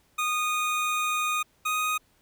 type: tone pair in turn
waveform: 25% pulse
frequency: 1234 / 1246.2 Hz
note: D#6 / D#6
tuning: -15 / +2 cents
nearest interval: unison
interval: 17 cents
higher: second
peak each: -21 dBFS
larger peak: neither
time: 0.18-1.43 / 1.65-1.98 s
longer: first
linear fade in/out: 10 ms
effects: pink hiss -65 dBFS RMS until 2.21 s